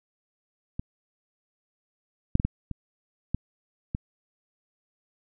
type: clicks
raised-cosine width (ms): 5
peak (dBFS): -18 / -6 / -14 / -11 / -20 / -13 / -16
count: 7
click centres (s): 0.795 / 2.354 / 2.399 / 2.45 / 2.713 / 3.346 / 3.949
effects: none